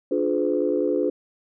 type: chord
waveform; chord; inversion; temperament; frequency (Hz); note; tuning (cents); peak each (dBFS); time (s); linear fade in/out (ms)
sine; D diminished seventh; none; just; 293.7 / 352.4 / 422.9 / 507.5; D4 / F4 / Ab4 / Cb5; 0 / +16 / +31 / +47; -25; 0.11-1.1; 5
effects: tanh soft clip ceiling -9 dBFS